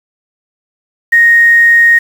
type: tone with quantisation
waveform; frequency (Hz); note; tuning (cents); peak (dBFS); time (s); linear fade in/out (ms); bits
sine; 1864.7; A#6; 0; -3; 1.12-1.99; 10; 5
effects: none